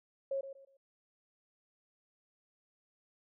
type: tone with echo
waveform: sine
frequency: 545 Hz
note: C#5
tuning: 29 cents flat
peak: -32 dBFS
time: 0.31-0.41 s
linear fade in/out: 5 ms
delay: 120 ms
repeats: 3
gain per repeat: -11 dB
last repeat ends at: 0.77 s
effects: none